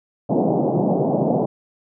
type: band-pass noise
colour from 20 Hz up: pink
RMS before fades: -19 dBFS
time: 0.29-1.46 s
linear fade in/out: 10 ms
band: 140 to 790 Hz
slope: 48 dB/octave
effects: none